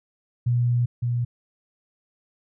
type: tone pair in turn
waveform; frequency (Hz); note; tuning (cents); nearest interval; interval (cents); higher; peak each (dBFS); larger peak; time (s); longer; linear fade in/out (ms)
sine; 121.1 / 120.61; B2 / B2; -34 / -41; unison; 7; first; -18 / -21; first; 0.46-0.86 / 1.02-1.25; first; 10
effects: none